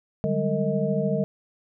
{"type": "tone cluster", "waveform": "sine", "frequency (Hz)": [150.9, 191.2, 204.6, 455.2, 631], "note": ["D3", "G3", "G#3", "A#4", "D#5"], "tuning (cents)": [47, -43, -26, -41, 24], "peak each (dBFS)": -28, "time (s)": [0.24, 1.24], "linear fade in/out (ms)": 0, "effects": []}